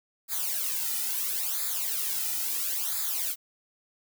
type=noise with flanger; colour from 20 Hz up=blue; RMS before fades=-30 dBFS; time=0.28-3.36 s; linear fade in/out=50 ms; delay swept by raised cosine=0.34 to 1.84 ms; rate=0.74 Hz; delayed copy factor=-1; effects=none